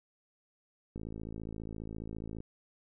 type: click train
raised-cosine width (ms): 3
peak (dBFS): -29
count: 80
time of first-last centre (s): 0.96-2.404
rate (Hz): 54.7
effects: none